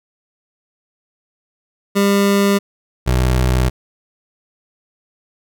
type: tone pair in turn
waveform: 25% pulse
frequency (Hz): 200 / 63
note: G3 / B1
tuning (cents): +35 / +35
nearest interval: octave + minor sixth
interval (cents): 2000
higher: first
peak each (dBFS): -8 / -9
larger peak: first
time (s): 1.95-2.59 / 3.06-3.7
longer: neither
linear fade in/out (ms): 20
effects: none